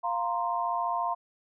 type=chord; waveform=sine; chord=F suspended fourth; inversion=none; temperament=equal; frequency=698.5 / 932.3 / 1046.5 Hz; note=F5 / Bb5 / C6; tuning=0 / 0 / 0 cents; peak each=-31 dBFS; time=0.03-1.15 s; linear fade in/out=20 ms; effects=none